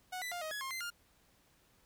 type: tone with pitch steps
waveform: sawtooth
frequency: 736 / 1989 / 703 / 628 / 1683 / 1066 / 2072 / 1408 Hz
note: F#5 / B6 / F5 / D#5 / G#6 / C6 / C7 / F6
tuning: -9 / +12 / +11 / +16 / +23 / +32 / -17 / +14 cents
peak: -35 dBFS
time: 0.12-0.904 s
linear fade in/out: 10 ms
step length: 98 ms
effects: pink hiss -69 dBFS RMS until 1.85 s